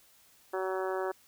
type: harmonic tone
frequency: 188.3 Hz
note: F#3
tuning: 31 cents sharp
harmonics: 2 / 3 / 4 / 5 / 6 / 7 / 8 / 9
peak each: -33 / -37 / -39 / -41 / -43 / -44 / -45 / -46 dBFS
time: 0.53-1.12 s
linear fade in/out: 10 ms
effects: white hiss -62 dBFS RMS until 1.27 s